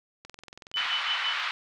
click train, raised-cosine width 0.2 ms, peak -27 dBFS, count 14, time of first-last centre 0.25-0.855 s, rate 21.5 Hz
sine tone with tremolo, 3001 Hz, F#7, 24 cents sharp, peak -26 dBFS, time 0.74-1.4 s, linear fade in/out 0 ms, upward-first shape sine, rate 6 Hz, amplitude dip 95%
pink band-pass noise, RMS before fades -31 dBFS, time 0.77-1.51 s, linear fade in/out 0 ms, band 1100 to 3600 Hz, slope 24 dB/octave
effects none

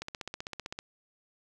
click train, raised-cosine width 0.2 ms, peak -20 dBFS, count 13, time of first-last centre 0.02-0.789 s, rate 15.6 Hz, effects none

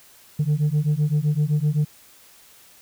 sine beating tone pair, 146 / 153.8 Hz, D3 / D#3, -10 / -20 cents, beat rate 7.8 Hz, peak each -19 dBFS, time 0.39-1.85 s, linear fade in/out 10 ms, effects tanh soft clip ceiling -15 dBFS + white hiss -51 dBFS RMS until 2.81 s

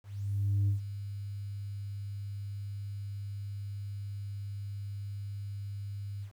sine tone with ADSR envelope, 100.4 Hz, G2, 42 cents sharp, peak -22 dBFS, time 0.03-6.32 s, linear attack 650 ms, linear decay 120 ms, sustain -14 dB, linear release 95 ms, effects tanh soft clip ceiling -23 dBFS + 10-bit

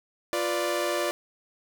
sawtooth chord, B diminished, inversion second, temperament equal, 349.2 / 493.9 / 587.3 Hz, F4 / B4 / D5, 0 / 0 / 0 cents, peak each -26 / -30 / -24 dBFS, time 0.33-1.11 s, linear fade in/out 0 ms, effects none

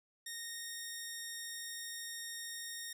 10% pulse tone, 1853 Hz, A#6, 11 cents flat, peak -33 dBFS, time 0.26-2.93 s, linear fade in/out 5 ms, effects none

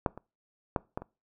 clicks, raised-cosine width 1 ms, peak -11 / -28 / -12 / -18 / -27 dBFS, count 5, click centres 0.062 / 0.176 / 0.762 / 0.975 / 1.02 s, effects noise-tail reverb RT60 0.3 s tail -23 dB re dry

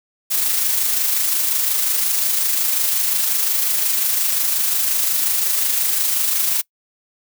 blue noise with amplitude modulation, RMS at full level -17 dBFS, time 0.3-6.62 s, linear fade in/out 20 ms, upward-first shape sine, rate 25.6 Hz, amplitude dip 35%, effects noise-tail reverb RT60 0.1 s tail -24 dB re dry

